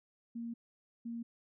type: tone bursts at uneven times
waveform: sine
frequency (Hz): 233.1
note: A#3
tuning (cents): 0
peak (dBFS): -38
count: 2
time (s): 0.35-0.54 / 1.05-1.23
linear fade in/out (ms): 10
effects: none